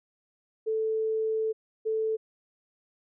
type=tone pair in turn; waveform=sine; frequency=440 / 440 Hz; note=A4 / A4; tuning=0 / 0 cents; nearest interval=unison; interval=0 cents; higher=neither; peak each=-25 dBFS; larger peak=neither; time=0.66-1.53 / 1.85-2.17 s; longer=first; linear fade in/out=20 ms; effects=none